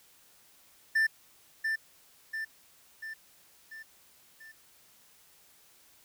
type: tone with echo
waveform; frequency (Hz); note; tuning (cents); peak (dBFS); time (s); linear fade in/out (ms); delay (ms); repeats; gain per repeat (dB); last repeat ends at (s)
triangle; 1778; A6; +18; -21; 0.95-1.07; 10; 690; 5; -5; 4.52
effects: white hiss -61 dBFS RMS until 6.04 s